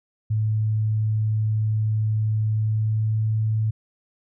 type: tone with pitch glide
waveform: sine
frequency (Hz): 108.4 to 109.41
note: A2 to A2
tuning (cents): -25 to -9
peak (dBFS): -19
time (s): 0.3-3.71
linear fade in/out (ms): 10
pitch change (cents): +16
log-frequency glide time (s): 2.48-3.27
effects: none